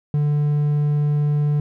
triangle tone, 147.4 Hz, D3, 7 cents sharp, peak -14 dBFS, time 0.14-1.6 s, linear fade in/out 2 ms, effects none

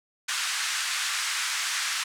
pink band-pass noise, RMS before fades -29 dBFS, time 0.28-2.04 s, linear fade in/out 10 ms, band 1300 to 9100 Hz, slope 24 dB/octave, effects none

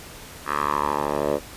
10% pulse tone with band-pass filter sweep, 73 Hz, D2, 10 cents flat, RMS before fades -24 dBFS, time 0.45-1.4 s, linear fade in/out 50 ms, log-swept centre 1400 to 560 Hz, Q 3.6, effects pink hiss -41 dBFS RMS until 1.56 s + resampled to 32000 Hz

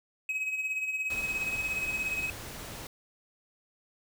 triangle tone with tremolo, 2546 Hz, D#7, 39 cents sharp, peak -26 dBFS, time 0.29-2.3 s, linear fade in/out 2 ms, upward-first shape sine, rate 17 Hz, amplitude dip 55%
pink noise, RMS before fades -42 dBFS, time 1.1-2.87 s, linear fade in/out 2 ms
effects none

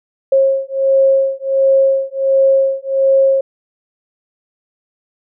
sine beating tone pair, 539 / 540.4 Hz, C#5 / C#5, -49 / -44 cents, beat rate 1.4 Hz, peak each -13 dBFS, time 0.32-3.41 s, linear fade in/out 5 ms, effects none

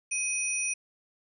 sine tone cluster, 2514 / 5840 / 9220 Hz, D#7 / F#8 / D9, +17 / -24 / -33 cents, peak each -31 / -33 / -32 dBFS, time 0.11-0.74 s, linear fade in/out 10 ms, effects none

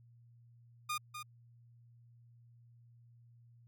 sawtooth tone with echo, 1219 Hz, D#6, 36 cents flat, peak -31 dBFS, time 0.89-0.98 s, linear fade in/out 10 ms, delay 250 ms, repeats 1, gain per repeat -8 dB, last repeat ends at 1.23 s, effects added 118 Hz sine -59 dBFS peak until 3.67 s

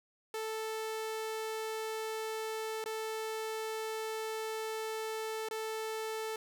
sawtooth tone with dropouts, 440 Hz, A4, in tune, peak -32 dBFS, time 0.34-6.36 s, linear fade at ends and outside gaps 2 ms, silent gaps 2.841-2.859 / 5.487-5.51 s, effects none

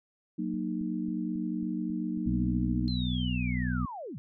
sine chord, D# minor, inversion first, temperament equal with one note detuned, 185 / 233.1 / 307.7 Hz, F#3 / A#3 / D#4, 0 / 0 / -19 cents, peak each -34 dBFS, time 0.38-2.89 s, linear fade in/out 10 ms
click train, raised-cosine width 5 ms, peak -38 dBFS, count 9, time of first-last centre 0.54-2.72 s, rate 3.67 Hz
harmonic tone, 61.74 Hz, B1, in tune, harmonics 1 / 2 / 3 / 4, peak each -33 / -33 / -33 / -33 dBFS, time 2.26-3.86 s, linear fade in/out 5 ms
sine linear sweep, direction down, 4189 to 103.6 Hz, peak -37 dBFS, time 2.88-4.18 s, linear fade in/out 0 ms
effects none

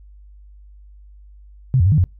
sine tone with pitch steps, 130.4 / 86.7 / 98.5 / 151.8 / 90.8 Hz, C3 / F2 / G2 / D#3 / F#2, -5 / -12 / +9 / -42 / -32 cents, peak -11 dBFS, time 1.74-2.04 s, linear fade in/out 0 ms, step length 60 ms, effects noise-tail reverb RT60 0.2 s tail -22 dB re dry + added 50 Hz sine -41 dBFS peak until 2.19 s

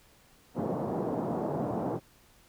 pink band-pass noise, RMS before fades -32 dBFS, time 0.54-2 s, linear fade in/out 50 ms, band 140 to 850 Hz, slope 24 dB/octave, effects pink hiss -61 dBFS RMS until 2.48 s

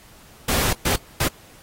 pink noise bursts at uneven times, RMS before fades -21 dBFS, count 3, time 0.48-0.73 / 0.85-0.96 / 1.2-1.28 s, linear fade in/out 5 ms, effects pink hiss -49 dBFS RMS until 1.62 s + AAC 48 kbps

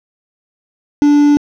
triangle tone with quantisation, 291.4 Hz, D4, 13 cents flat, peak -4 dBFS, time 1.02-1.37 s, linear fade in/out 0 ms, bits 4, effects low-pass 4000 Hz 12 dB/octave

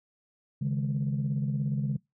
sine chord, C# suspended second, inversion none, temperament equal with one note detuned, 138.59 / 155.56 / 206.1 Hz, C#3 / D#3 / G#3, 0 / 0 / -13 cents, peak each -27 / -33 / -32 dBFS, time 0.61-1.97 s, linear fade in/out 10 ms, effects noise-tail reverb RT60 0.2 s tail -24 dB re dry + tanh soft clip ceiling -20 dBFS

